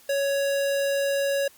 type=tone; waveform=square; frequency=557 Hz; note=C#5; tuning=8 cents sharp; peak=-23 dBFS; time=0.09-1.48 s; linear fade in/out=5 ms; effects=white hiss -54 dBFS RMS until 1.57 s + Opus 48 kbps